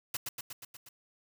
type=noise with echo; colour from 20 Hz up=white; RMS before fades=-34 dBFS; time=0.14-0.17 s; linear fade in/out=5 ms; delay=120 ms; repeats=6; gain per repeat=-3 dB; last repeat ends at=0.89 s; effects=none